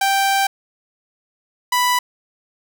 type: tone pair in turn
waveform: sawtooth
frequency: 784 / 988.7 Hz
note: G5 / B5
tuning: 0 / +2 cents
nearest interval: major third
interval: 402 cents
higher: second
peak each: -11 / -11 dBFS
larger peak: neither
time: 0.01-0.47 / 1.72-1.99 s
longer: first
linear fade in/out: 5 ms
effects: none